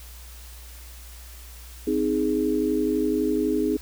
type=chord; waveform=sine; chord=Ab major; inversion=first; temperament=just; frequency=259.6 / 311.5 / 415.3 Hz; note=C4 / Eb4 / Ab4; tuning=-13 / +2 / 0 cents; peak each=-26 / -24 / -25 dBFS; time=1.87-3.77 s; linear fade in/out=5 ms; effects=added 60 Hz sine -41 dBFS peak until 3.81 s + white hiss -47 dBFS RMS until 3.81 s